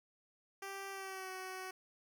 10% pulse tone with pitch glide, 391.6 to 374.3 Hz, G4 to F#4, -2 to +20 cents, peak -35 dBFS, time 0.62-1.71 s, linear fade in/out 5 ms, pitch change -78 cents, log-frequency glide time 0.9-1.31 s, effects none

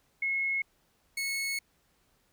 sine / sawtooth tone pair in turn, 2174 / 2194 Hz, C#7 / C#7, -34 / -18 cents, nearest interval unison, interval 16 cents, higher second, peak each -27 dBFS, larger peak neither, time 0.22-0.62 / 1.17-1.59 s, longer second, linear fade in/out 5 ms, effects pink hiss -70 dBFS RMS until 2.32 s

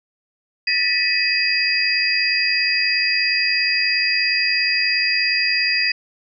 sine tone cluster, 1775 / 1866 / 1963 / 2538 / 4817 Hz, A6 / A#6 / B6 / D#7 / D8, +15 / +1 / -11 / +34 / +43 cents, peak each -29 / -28 / -24 / -20 / -20 dBFS, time 0.67-5.92 s, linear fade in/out 5 ms, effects none

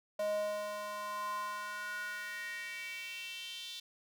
square tone with high-pass filter sweep, 207.7 Hz, G#3, in tune, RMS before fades -40 dBFS, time 0.19-3.8 s, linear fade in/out 5 ms, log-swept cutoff 580 to 3600 Hz, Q 5.1, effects none

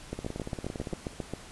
two click trains, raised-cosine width 2 ms, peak -19 / -22 dBFS, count 10 / 14, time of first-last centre 0.13-1.336 / 0.19-0.929 s, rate 7.46 / 17.6 Hz, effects pink hiss -48 dBFS RMS until 1.51 s + resampled to 24000 Hz

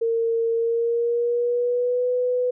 sine tone with pitch glide, 458.4 to 497 Hz, A#4 to B4, -29 to +11 cents, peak -19 dBFS, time 0.01-2.51 s, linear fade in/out 10 ms, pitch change +140 cents, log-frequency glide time 0.53-2.08 s, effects none

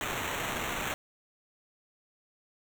violet noise with sample-and-hold, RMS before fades -34 dBFS, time 0.01-0.94 s, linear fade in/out 0 ms, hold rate 4900 Hz, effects none

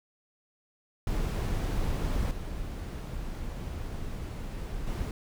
brown noise with level steps, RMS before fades -29 / -36 / -32 dBFS, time 1.07-5.11 s, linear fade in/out 2 ms, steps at 2.31 / 4.87 s, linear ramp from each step 2 ms, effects none

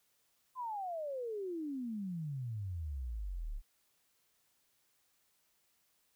sine exponential sweep, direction down, 1046.5 to 32.7 Hz, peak -37 dBFS, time 0.55-3.62 s, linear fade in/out 50 ms, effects white hiss -75 dBFS RMS until 6.15 s

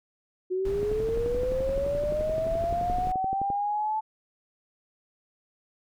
sine linear sweep, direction up, 364.3 to 875 Hz, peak -25 dBFS, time 0.5-4.01 s, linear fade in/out 20 ms
brown noise, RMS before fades -35 dBFS, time 0.65-3.12 s, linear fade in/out 2 ms
click train, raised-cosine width 2 ms, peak -22 dBFS, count 32, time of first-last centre 0.83-3.502 s, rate 11.6 Hz
effects none

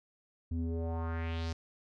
square tone with low-pass filter sweep, 82.41 Hz, E2, in tune, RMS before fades -35 dBFS, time 0.51-1.53 s, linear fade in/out 5 ms, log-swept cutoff 190 to 5800 Hz, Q 2.6, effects none

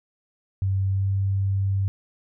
sine tone with pitch glide, 96.5 to 97.62 Hz, G2 to G2, -27 to -7 cents, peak -20 dBFS, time 0.62-1.88 s, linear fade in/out 0 ms, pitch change +20 cents, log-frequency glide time 0.89-1.06 s, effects none

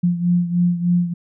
sine beating tone pair, 174.61 / 177.91 Hz, F3 / F3, 0 / +32 cents, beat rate 3.3 Hz, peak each -16 / -21 dBFS, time 0.03-1.14 s, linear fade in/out 10 ms, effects none

